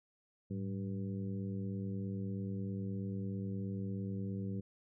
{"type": "harmonic tone with a mistuned harmonic", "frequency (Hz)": 96.9, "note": "G2", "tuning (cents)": -20, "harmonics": [1, 2, 3, 4, 5], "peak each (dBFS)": [-40, -39, -49, -50, -52], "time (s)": [0.5, 4.61], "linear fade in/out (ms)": 10, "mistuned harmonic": 1, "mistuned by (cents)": 130, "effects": []}